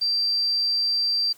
sine tone, 4699 Hz, D8, in tune, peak -20 dBFS, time 0.01-1.33 s, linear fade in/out 10 ms, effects white hiss -53 dBFS RMS until 1.37 s

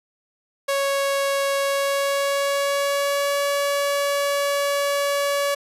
sawtooth tone with pitch glide, 554.4 to 567 Hz, C#5 to C#5, 0 to +39 cents, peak -16 dBFS, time 0.68-5.55 s, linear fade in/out 10 ms, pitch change +39 cents, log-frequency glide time 1.57-3.39 s, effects resampled to 32000 Hz

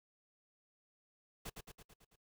pink noise with echo, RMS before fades -45 dBFS, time 1.45-1.5 s, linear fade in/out 10 ms, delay 110 ms, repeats 6, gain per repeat -4 dB, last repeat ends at 2.16 s, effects noise-tail reverb RT60 0.1 s tail -25 dB re dry

